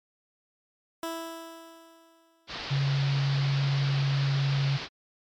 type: tone with exponential decay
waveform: 15% pulse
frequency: 329.6 Hz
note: E4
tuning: in tune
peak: -24 dBFS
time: 1.03-2.64 s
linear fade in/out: 1 ms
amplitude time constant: 350 ms
type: low-pass noise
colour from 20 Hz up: white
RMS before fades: -37 dBFS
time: 2.47-4.89 s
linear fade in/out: 50 ms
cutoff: 4900 Hz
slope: 48 dB/octave
type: tone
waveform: sine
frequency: 138.59 Hz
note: C#3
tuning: in tune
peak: -23 dBFS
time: 2.7-4.78 s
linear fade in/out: 20 ms
effects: MP3 96 kbps